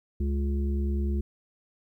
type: harmonic tone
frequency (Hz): 70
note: C#2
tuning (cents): +18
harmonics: 1 / 3 / 5 / 6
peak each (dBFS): -25 / -33 / -37 / -50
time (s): 0.2-1.21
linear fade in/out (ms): 5
effects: 11-bit